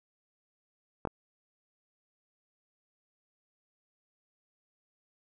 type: clicks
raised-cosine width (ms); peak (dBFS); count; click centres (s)
1; -17 / -20; 2; 1.052 / 1.073
effects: none